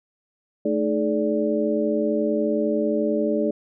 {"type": "tone cluster", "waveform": "sine", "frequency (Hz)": [218.9, 310.1, 425, 581], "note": ["A3", "D#4", "G#4", "D5"], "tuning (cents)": [-9, -6, 40, -19], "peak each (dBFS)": -25, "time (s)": [0.65, 3.51], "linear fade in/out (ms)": 5, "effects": []}